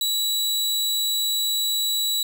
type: tone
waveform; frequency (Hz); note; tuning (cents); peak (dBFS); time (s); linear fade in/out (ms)
sawtooth; 3916; B7; -15; -18; 0.01-2.23; 2
effects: none